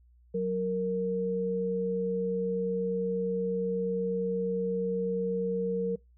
sine tone pair together, 185 / 464.2 Hz, F#3 / A#4, 0 / -7 cents, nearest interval octave + major third, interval 1593 cents, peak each -32 / -28 dBFS, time 0.34-5.96 s, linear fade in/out 10 ms, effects noise-tail reverb RT60 0.2 s tail -24 dB re dry + added 60 Hz sine -57 dBFS peak until 6.17 s

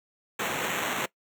violet noise with sample-and-hold, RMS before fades -30 dBFS, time 0.39-1.06 s, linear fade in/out 5 ms, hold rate 4900 Hz, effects noise-tail reverb RT60 0.1 s tail -20 dB re dry + high-pass 150 Hz 12 dB/octave

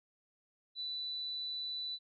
sine tone, 3977 Hz, B7, 11 cents sharp, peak -37 dBFS, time 0.75-1.99 s, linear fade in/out 50 ms, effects none

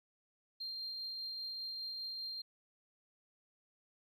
sine tone with tremolo, 4186 Hz, C8, in tune, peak -38 dBFS, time 0.6-2.42 s, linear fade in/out 10 ms, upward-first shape triangle, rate 5 Hz, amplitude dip 25%, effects tanh soft clip ceiling -36 dBFS + 13-bit

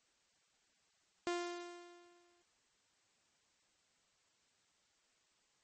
sawtooth tone with exponential decay, 349.2 Hz, F4, in tune, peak -30 dBFS, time 1.27-2.42 s, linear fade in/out 0 ms, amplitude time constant 250 ms, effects white hiss -75 dBFS RMS until 5.63 s + MP3 32 kbps

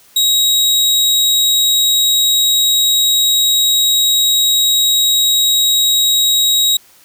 sawtooth tone, 3810 Hz, A#7, 37 cents sharp, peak -7 dBFS, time 0.16-6.77 s, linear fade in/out 5 ms, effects white hiss -47 dBFS RMS until 7.04 s

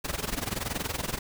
pink noise with amplitude modulation, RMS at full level -29 dBFS, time 0.04-1.19 s, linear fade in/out 10 ms, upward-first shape sine, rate 21.1 Hz, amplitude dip 85%, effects none

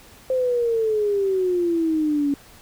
sine exponential sweep, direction down, 523.3 to 279.8 Hz, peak -18 dBFS, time 0.3-2.34 s, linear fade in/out 2 ms, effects pink hiss -48 dBFS RMS until 2.61 s

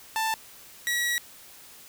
sawtooth tone pair in turn, 886 / 1922.4 Hz, A5 / B6, +12 / -47 cents, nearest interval octave + minor second, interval 1341 cents, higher second, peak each -21 dBFS, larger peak neither, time 0.16-0.34 / 0.87-1.18 s, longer second, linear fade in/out 0 ms, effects white hiss -49 dBFS RMS until 1.88 s

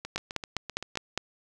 two click trains, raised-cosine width 0.2 ms, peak -19 / -11 dBFS, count 8 / 6, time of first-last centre 0.05-0.956 / 0.16-1.176 s, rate 7.73 / 4.92 Hz, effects none

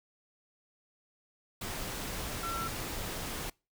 sine tone in noise, 1349 Hz, E6, 40 cents sharp, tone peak -35 dBFS, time 2.43-2.68 s, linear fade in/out 5 ms, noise pink, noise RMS -38 dBFS, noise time 1.61-3.5 s, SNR 0 dB, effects noise-tail reverb RT60 0.3 s tail -26 dB re dry

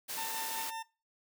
white noise, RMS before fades -39 dBFS, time 0.08-0.71 s, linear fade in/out 20 ms
40% pulse tone with tremolo, 900 Hz, A5, 39 cents sharp, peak -36 dBFS, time 0.17-0.83 s, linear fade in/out 10 ms, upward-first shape sine, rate 5.4 Hz, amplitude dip 40%
effects noise-tail reverb RT60 0.3 s tail -19 dB re dry + high-pass 200 Hz 12 dB/octave

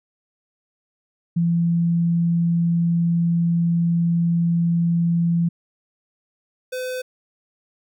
sine / square tone pair in turn, 169.5 / 507.9 Hz, E3 / B4, +49 / +48 cents, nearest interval octave + perfect fifth, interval 1899 cents, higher second, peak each -16 / -26 dBFS, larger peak first, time 1.36-5.49 / 6.72-7.02 s, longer first, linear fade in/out 10 ms, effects none

